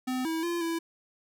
square tone with pitch steps, 255.6 / 324.1 / 343.6 / 331.8 Hz, C4 / E4 / F4 / E4, -40 / -29 / -28 / +11 cents, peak -29 dBFS, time 0.07-0.79 s, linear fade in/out 10 ms, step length 180 ms, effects none

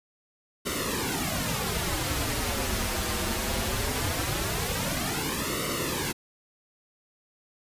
pink noise with flanger, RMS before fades -29 dBFS, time 0.65-6.13 s, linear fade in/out 20 ms, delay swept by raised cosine 1.2 to 7.1 ms, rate 0.2 Hz, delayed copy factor -0.85, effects resampled to 32000 Hz

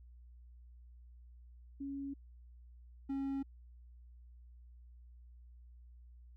sine / triangle tone pair in turn, 277.2 / 273.2 Hz, C#4 / C#4, 0 / -25 cents, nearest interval unison, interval 25 cents, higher first, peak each -39 / -33 dBFS, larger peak second, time 1.8-2.14 / 3.09-3.43 s, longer neither, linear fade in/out 10 ms, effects added 60 Hz sine -54 dBFS peak until 6.36 s

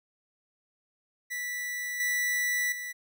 45% pulse tone with level steps, 1964 Hz, B6, 10 cents flat, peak -32 / -26 / -35 dBFS, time 1.3-2.93 s, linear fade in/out 20 ms, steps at 2 / 2.72 s, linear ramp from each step 2 ms, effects none

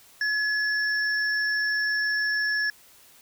sine tone pair together, 1700 / 5413 Hz, G#6 / E8, +40 / +45 cents, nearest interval octave + minor sixth, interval 2005 cents, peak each -23 / -32 dBFS, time 0.21-2.7 s, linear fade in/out 2 ms, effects white hiss -54 dBFS RMS until 3.21 s

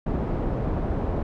pink low-pass noise, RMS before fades -26 dBFS, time 0.06-1.23 s, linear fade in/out 5 ms, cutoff 640 Hz, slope 12 dB/octave, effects none

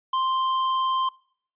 triangle tone with hard clipping, 1046.5 Hz, C6, in tune, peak -23 dBFS, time 0.13-1.09 s, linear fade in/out 5 ms, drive 12 dB, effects noise-tail reverb RT60 0.6 s tail -24 dB re dry + resampled to 8000 Hz

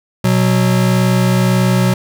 square tone pair together, 123.29 / 185 Hz, B2 / F#3, -3 / 0 cents, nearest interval perfect fifth, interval 703 cents, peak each -14 dBFS, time 0.24-1.94 s, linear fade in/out 5 ms, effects 7-bit

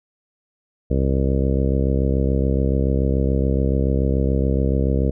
harmonic tone, 67 Hz, C2, 42 cents sharp, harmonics 1 / 2 / 3 / 4 / 5 / 6 / 7 / 8 / 9, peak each -19 / -23 / -25 / -27 / -30 / -30 / -27 / -33 / -34 dBFS, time 0.9-5.11 s, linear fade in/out 10 ms, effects none

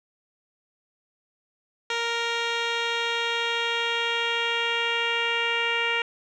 10% pulse tone with low-pass filter sweep, 466.2 Hz, A#4, in tune, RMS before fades -26 dBFS, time 1.9-6.02 s, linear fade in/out 2 ms, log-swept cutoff 4400 to 2700 Hz, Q 3, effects none

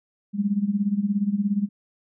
sine tone with tremolo, 202.9 Hz, G#3, 40 cents flat, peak -17 dBFS, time 0.33-1.69 s, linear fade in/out 50 ms, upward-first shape sine, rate 17 Hz, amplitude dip 80%, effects none

